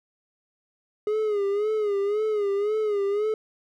triangle tone with vibrato, 415.3 Hz, G#4, in tune, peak -20 dBFS, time 1.07-3.34 s, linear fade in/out 2 ms, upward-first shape sine, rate 1.9 Hz, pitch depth 81 cents each way, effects none

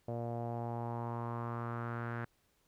sawtooth tone with low-pass filter sweep, 117.7 Hz, A#2, 17 cents sharp, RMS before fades -39 dBFS, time 0.08-2.25 s, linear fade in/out 5 ms, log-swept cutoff 620 to 1600 Hz, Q 3.7, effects pink hiss -74 dBFS RMS until 2.67 s

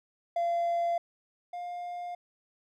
triangle tone pair in turn, 686 / 706.1 Hz, F5 / F5, -31 / +19 cents, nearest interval unison, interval 50 cents, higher second, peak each -23 / -33 dBFS, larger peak first, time 0.36-0.98 / 1.53-2.15 s, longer neither, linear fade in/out 5 ms, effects tanh soft clip ceiling -21 dBFS

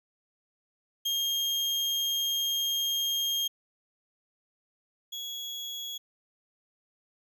35% pulse tone pair in turn, 3225 / 3342 Hz, G7 / G#7, +48 / +10 cents, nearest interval minor second, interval 62 cents, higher second, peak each -25 / -33 dBFS, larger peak first, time 1.05-3.48 / 5.12-5.98 s, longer first, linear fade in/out 10 ms, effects none

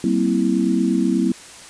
sine chord, C dominant seventh, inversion second, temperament equal with one note detuned, 191.63 / 233.1 / 261.6 / 329.6 Hz, G3 / Bb3 / C4 / E4, -39 / 0 / 0 / 0 cents, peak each -21 dBFS, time 0.04-1.32 s, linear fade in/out 2 ms, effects white hiss -40 dBFS RMS until 1.69 s + resampled to 22050 Hz

